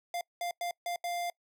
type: tone bursts at uneven times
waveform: square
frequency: 698 Hz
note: F5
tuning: 1 cent flat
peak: -33 dBFS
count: 5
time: 0.14-0.21 / 0.41-0.51 / 0.61-0.71 / 0.86-0.96 / 1.04-1.3 s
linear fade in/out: 2 ms
effects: noise-tail reverb RT60 0.1 s tail -24 dB re dry